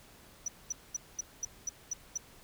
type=tone bursts; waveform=sine; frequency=5920 Hz; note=F#8; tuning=in tune; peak=-29 dBFS; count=8; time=0.46-2.176 s; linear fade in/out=5 ms; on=22 ms; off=220 ms; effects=tanh soft clip ceiling -29 dBFS + pink hiss -57 dBFS RMS until 2.43 s